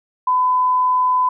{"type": "tone", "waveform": "sine", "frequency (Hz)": 1007, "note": "B5", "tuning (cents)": 33, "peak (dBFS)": -13, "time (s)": [0.27, 1.29], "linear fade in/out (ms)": 5, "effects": []}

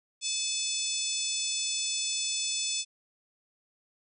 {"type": "harmonic tone with a mistuned harmonic", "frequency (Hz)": 874, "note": "A5", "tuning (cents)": -12, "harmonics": [3, 4, 5, 6, 7, 8, 9, 10], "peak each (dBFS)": [-39, -35, -40, -36, -37, -39, -35, -41], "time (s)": [0.21, 2.85], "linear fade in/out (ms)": 50, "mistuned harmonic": 3, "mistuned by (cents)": -42, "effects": []}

